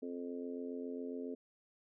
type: harmonic tone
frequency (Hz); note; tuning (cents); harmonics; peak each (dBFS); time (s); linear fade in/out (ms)
87.31; F2; 0; 3 / 4 / 5 / 6 / 7; -42 / -50 / -44 / -55 / -54; 0.02-1.35; 10
effects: none